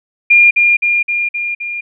sine tone with echo, 2410 Hz, D7, 44 cents sharp, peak -4 dBFS, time 0.3-0.51 s, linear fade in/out 10 ms, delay 260 ms, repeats 5, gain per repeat -3 dB, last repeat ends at 1.81 s, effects none

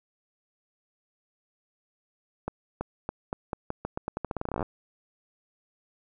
accelerating click train, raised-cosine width 1 ms, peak -16 dBFS, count 24, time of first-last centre 2.48-4.628 s, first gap 330 ms, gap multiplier 0.85, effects none

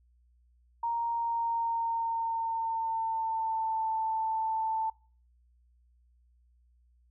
sine tone with pitch glide, 932.3 to 886.1 Hz, A#5 to A5, 0 to +12 cents, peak -28 dBFS, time 0.83-4.9 s, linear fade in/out 5 ms, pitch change -88 cents, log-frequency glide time 1.1-3.87 s, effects noise-tail reverb RT60 0.4 s tail -22 dB re dry + added 60 Hz sine -62 dBFS peak until 7.1 s

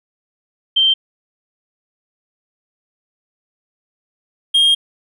sine / triangle tone pair in turn, 3136 / 3230 Hz, G7 / G#7, 0 / -49 cents, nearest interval minor second, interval 51 cents, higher second, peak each -10 / -8 dBFS, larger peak second, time 0.76-0.94 / 4.54-4.75 s, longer second, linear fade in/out 10 ms, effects none

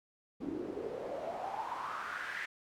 pink noise with band-pass filter sweep, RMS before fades -40 dBFS, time 0.4-2.46 s, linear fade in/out 10 ms, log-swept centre 290 to 1900 Hz, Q 5, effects none

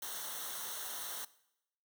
white noise with comb filter, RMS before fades -42 dBFS, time 0.02-1.25 s, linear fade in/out 5 ms, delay 0.41 ms, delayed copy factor -0.8, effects noise-tail reverb RT60 0.8 s tail -19 dB re dry

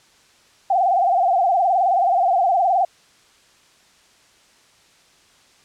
sine tone with vibrato, 734 Hz, F#5, 14 cents flat, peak -14 dBFS, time 0.7-2.85 s, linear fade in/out 5 ms, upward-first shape sine, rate 19 Hz, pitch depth 130 cents each way, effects white hiss -54 dBFS RMS until 5.64 s + low-pass 7000 Hz 12 dB/octave

